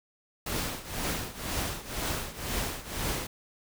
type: noise with tremolo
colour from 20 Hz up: pink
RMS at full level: -30 dBFS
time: 0.46-3.27 s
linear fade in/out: 5 ms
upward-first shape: triangle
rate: 2 Hz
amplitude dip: 85%
effects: none